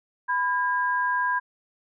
sine tone pair together, 996 / 1620.6 Hz, B5 / G#6, +14 / -43 cents, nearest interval minor sixth, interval 843 cents, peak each -24 / -25 dBFS, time 0.28-1.4 s, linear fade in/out 20 ms, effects none

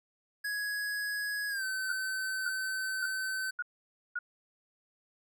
square tone with pitch glide, 1669 to 1530.5 Hz, G#6 to G6, +8 to -42 cents, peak -33 dBFS, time 0.44-3.51 s, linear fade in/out 10 ms, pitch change -150 cents, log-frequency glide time 1.49-1.64 s
sine tone bursts, 1448 Hz, F#6, 38 cents flat, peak -31 dBFS, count 5, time 1.89-4.19 s, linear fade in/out 5 ms, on 36 ms, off 530 ms
effects none

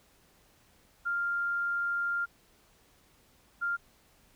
sine tone pair in turn, 1396.9 / 1396.9 Hz, F6 / F6, 0 / 0 cents, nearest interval unison, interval 0 cents, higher neither, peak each -28 dBFS, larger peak neither, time 1.05-2.26 / 3.61-3.77 s, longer first, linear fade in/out 20 ms, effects pink hiss -64 dBFS RMS until 4.35 s

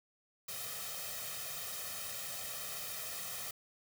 white noise with comb filter, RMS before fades -42 dBFS, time 0.48-3.51 s, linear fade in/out 5 ms, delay 1.6 ms, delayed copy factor +0.85, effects high-pass 80 Hz 12 dB/octave

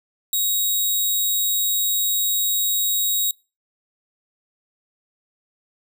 5% pulse tone, 3800 Hz, A#7, 33 cents sharp, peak -11 dBFS, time 0.33-3.31 s, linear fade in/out 2 ms, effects noise-tail reverb RT60 0.3 s tail -25 dB re dry

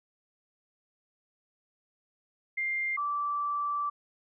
sine tone pair in turn, 2100 / 1164 Hz, C7 / D6, +6 / -16 cents, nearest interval minor seventh, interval 1022 cents, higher first, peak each -28 dBFS, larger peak neither, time 2.57-2.97 / 2.97-3.9 s, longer second, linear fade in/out 10 ms, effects none

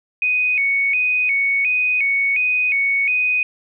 sine tone with vibrato, 2355 Hz, D7, 4 cents sharp, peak -15 dBFS, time 0.22-3.43 s, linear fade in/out 2 ms, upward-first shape square, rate 1.4 Hz, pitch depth 100 cents each way, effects none

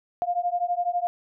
sine beating tone pair, 699 / 711 Hz, F5 / F5, +1 / +31 cents, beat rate 12 Hz, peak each -26 dBFS, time 0.22-1.07 s, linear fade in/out 0 ms, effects none

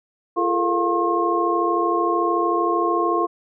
sine tone cluster, 343.2 / 421.9 / 455.2 / 704 / 1074 Hz, F4 / G#4 / A#4 / F5 / C6, -30 / +27 / -41 / +14 / +45 cents, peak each -22 / -28 / -27 / -26 / -21 dBFS, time 0.36-3.27 s, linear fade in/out 20 ms, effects none

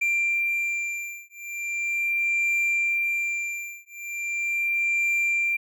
triangle beating tone pair, 2369 / 2369.39 Hz, D7 / D7, +14 / +15 cents, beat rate 0.39 Hz, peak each -25 dBFS, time 0.01-5.57 s, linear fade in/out 10 ms, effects none

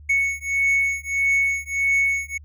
triangle beating tone pair, 2213 / 2214.6 Hz, C#7 / C#7, -3 / -2 cents, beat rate 1.6 Hz, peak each -20 dBFS, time 0.09-2.38 s, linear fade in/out 10 ms, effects added 74 Hz sine -41 dBFS peak until 2.44 s

